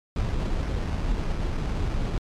brown noise with sample-and-hold, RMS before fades -26 dBFS, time 0.16-2.18 s, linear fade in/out 2 ms, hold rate 3675 Hz, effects low-pass 6000 Hz 12 dB/octave + MP3 96 kbps

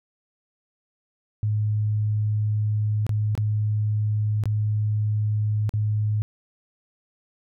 sine tone with dropouts, 106.2 Hz, G#2, 39 cents sharp, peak -20 dBFS, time 1.43-6.22 s, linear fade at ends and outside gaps 0 ms, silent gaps 3.066-3.093 / 3.352-3.377 / 4.437-4.456 / 5.693-5.738 s, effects none

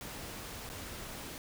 pink noise with dropouts, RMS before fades -44 dBFS, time 0.01-1.38 s, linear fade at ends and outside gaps 1 ms, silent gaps 0.692-0.699 s, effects none

